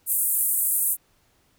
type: band-pass noise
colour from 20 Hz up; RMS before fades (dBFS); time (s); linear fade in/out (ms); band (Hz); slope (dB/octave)
white; -23; 0.06-0.97; 50; 8600 to 15000; 48
effects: pink hiss -64 dBFS RMS until 1.58 s